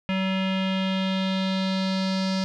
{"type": "tone with low-pass filter sweep", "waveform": "square", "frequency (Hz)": 190, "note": "F#3", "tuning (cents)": 46, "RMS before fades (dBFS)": -25, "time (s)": [0.09, 2.44], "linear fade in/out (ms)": 0, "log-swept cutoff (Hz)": [2700, 4900], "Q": 3.7, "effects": []}